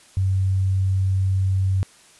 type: tone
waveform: sine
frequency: 95.3 Hz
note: G2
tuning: 48 cents flat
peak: -17 dBFS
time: 0.17-1.83 s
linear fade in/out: 0 ms
effects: white hiss -51 dBFS RMS until 2.19 s + resampled to 24000 Hz